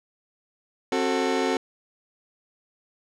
30% pulse chord, F# diminished, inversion second, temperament just, 266.4 / 370 / 444 Hz, C4 / F#4 / A4, +31 / 0 / +16 cents, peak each -24 dBFS, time 0.92-1.57 s, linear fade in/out 2 ms, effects low-pass 6000 Hz 12 dB/octave

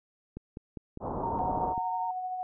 click train, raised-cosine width 3 ms, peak -26 dBFS, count 8, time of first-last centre 0.37-1.778 s, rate 4.97 Hz
white low-pass noise, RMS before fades -34 dBFS, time 1-1.75 s, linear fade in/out 50 ms, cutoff 1000 Hz, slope 48 dB/octave
sine tone with vibrato, 920 Hz, A#5, 23 cents flat, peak -31 dBFS, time 1.23-2.11 s, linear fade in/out 5 ms, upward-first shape triangle, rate 10 Hz, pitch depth 17 cents each way
sine tone with tremolo, 738 Hz, F#5, 5 cents flat, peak -30 dBFS, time 1.39-2.43 s, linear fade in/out 0 ms, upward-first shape triangle, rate 13 Hz, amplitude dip 40%
effects none

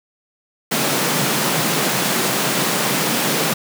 pink high-pass noise, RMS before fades -19 dBFS, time 0.71-3.54 s, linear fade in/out 10 ms, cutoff 130 Hz, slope 96 dB/octave, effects none

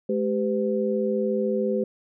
sine tone cluster, 213.7 / 391.2 / 505 Hz, G#3 / G4 / B4, +50 / -4 / +39 cents, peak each -26 dBFS, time 0.09-1.84 s, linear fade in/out 5 ms, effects none

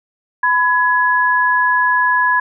sine tone pair together, 1000 / 1680.2 Hz, B5 / G#6, +21 / +20 cents, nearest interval major sixth, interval 899 cents, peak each -14 dBFS, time 0.43-2.4 s, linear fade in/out 5 ms, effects none

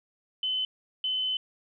sine tone bursts at uneven times, 3038 Hz, F#7, 45 cents sharp, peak -26 dBFS, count 2, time 0.43-0.65 / 1.04-1.37 s, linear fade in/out 2 ms, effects none

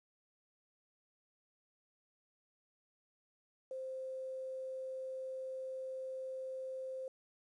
sine tone with quantisation, 523 Hz, C5, 1 cent flat, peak -40 dBFS, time 3.71-7.08 s, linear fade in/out 2 ms, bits 11, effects resampled to 22050 Hz

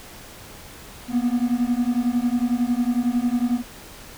triangle beating tone pair, 237.2 / 248.2 Hz, A#3 / B3, +30 / +9 cents, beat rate 11 Hz, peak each -20 dBFS, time 1.08-3.63 s, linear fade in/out 50 ms, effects pink hiss -42 dBFS RMS until 4.17 s

